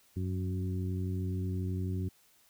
harmonic tone with a mistuned harmonic, 92.5 Hz, F#2, in tune, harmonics 1 / 2 / 3 / 4, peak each -32 / -38 / -42 / -44 dBFS, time 0.16-2.09 s, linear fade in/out 10 ms, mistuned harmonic 1, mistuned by +23 cents, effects white hiss -65 dBFS RMS until 2.49 s

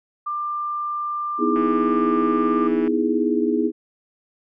sine tone, 1190 Hz, D6, 22 cents sharp, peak -23 dBFS, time 0.26-2.68 s, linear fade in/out 10 ms
sine chord, E major seventh, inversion second, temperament equal, 246.9 / 311.1 / 329.6 / 415.3 Hz, B3 / D#4 / E4 / G#4, 0 / 0 / 0 / 0 cents, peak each -23 dBFS, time 1.38-3.72 s, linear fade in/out 50 ms
click train, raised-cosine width 0.5 ms, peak -21 dBFS, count 217, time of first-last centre 1.56-2.877 s, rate 164 Hz
effects none

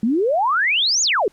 sine exponential two-way sweep, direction up then down, 207.7 to 7040 to 358.3 Hz, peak -15 dBFS, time 0.03-1.28 s, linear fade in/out 2 ms, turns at 1.02 s, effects pink hiss -57 dBFS RMS until 1.32 s + low-pass 11000 Hz 12 dB/octave

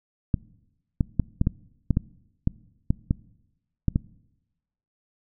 clicks, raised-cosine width 5 ms, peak -8 dBFS, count 12, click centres 0.342 / 1.008 / 1.197 / 1.414 / 1.471 / 1.907 / 1.971 / 2.474 / 2.905 / 3.109 / 3.883 / 3.959 s, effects noise-tail reverb RT60 1.0 s tail -23 dB re dry

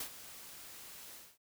white noise with ADSR envelope, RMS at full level -39 dBFS, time 0-1.38 s, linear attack 4 ms, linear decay 82 ms, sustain -12 dB, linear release 240 ms, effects none

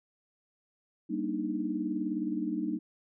sine chord, Eb major seventh, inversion first, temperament just, 194.45 / 233.3 / 291.7 / 311.1 Hz, G3 / Bb3 / D4 / Eb4, -14 / +2 / -12 / 0 cents, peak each -37 / -36 / -36 / -33 dBFS, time 1.09-2.79 s, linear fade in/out 20 ms, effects none

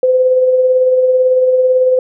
sine tone with tremolo, 511 Hz, C5, 41 cents flat, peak -6 dBFS, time 0.03-1.99 s, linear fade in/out 2 ms, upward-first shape sine, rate 18 Hz, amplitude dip 35%, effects none

